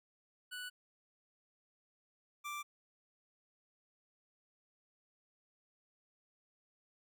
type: tone pair in turn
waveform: 25% pulse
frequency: 1481 / 1175.5 Hz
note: F#6 / D6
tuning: +1 / +1 cents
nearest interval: major third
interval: 400 cents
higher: first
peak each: -39 / -37 dBFS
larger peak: second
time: 0.51-0.7 / 2.44-2.63 s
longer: neither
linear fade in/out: 20 ms
effects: none